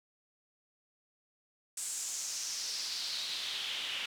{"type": "noise with band-pass filter sweep", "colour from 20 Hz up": "pink", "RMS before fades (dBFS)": -38, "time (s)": [1.77, 4.06], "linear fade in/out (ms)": 5, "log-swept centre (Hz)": [8100, 2800], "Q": 3.4, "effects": []}